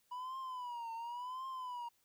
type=tone with vibrato; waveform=triangle; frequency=980 Hz; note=B5; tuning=14 cents flat; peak=-39 dBFS; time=0.11-1.89 s; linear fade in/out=10 ms; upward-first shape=triangle; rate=0.92 Hz; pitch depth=140 cents each way; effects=white hiss -75 dBFS RMS until 2.04 s